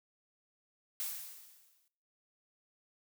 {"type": "noise with exponential decay", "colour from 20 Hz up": "blue", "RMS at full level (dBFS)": -36, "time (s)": [1, 1.88], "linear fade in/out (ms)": 0, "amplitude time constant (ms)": 190, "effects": ["noise-tail reverb RT60 0.6 s tail -19 dB re dry"]}